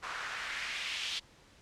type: noise with band-pass filter sweep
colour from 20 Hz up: white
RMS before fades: -38 dBFS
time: 0.02-1.2 s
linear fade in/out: 20 ms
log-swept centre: 1200 to 3400 Hz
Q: 2.1
effects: pink hiss -60 dBFS RMS until 1.61 s + low-pass 7000 Hz 12 dB/octave